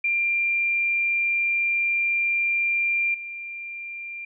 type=tone with level steps; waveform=sine; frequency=2382 Hz; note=D7; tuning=24 cents sharp; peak=-20 / -32 dBFS; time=0.04-4.25 s; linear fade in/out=5 ms; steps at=3.14 s; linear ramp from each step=5 ms; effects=none